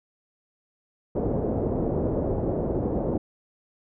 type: low-pass noise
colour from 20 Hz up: white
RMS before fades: -26 dBFS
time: 1.15-3.18 s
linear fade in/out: 10 ms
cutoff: 540 Hz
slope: 24 dB/octave
effects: none